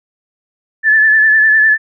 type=tone with vibrato; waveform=sine; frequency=1744 Hz; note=A6; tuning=16 cents flat; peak=-6 dBFS; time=0.83-1.78 s; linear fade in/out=50 ms; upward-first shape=sine; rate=9.9 Hz; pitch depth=34 cents each way; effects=none